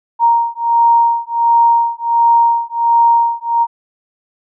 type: beating tone pair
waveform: sine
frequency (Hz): 932.3 / 933.7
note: A#5 / A#5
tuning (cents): 0 / +3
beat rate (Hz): 1.4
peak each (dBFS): -12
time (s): 0.19-3.67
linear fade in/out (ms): 50
effects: none